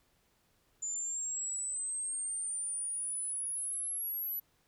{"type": "exponential sweep", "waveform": "sine", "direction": "up", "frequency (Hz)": [7050, 11910], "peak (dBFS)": -34, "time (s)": [0.82, 4.4], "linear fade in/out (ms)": 10, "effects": ["pink hiss -72 dBFS RMS until 4.67 s"]}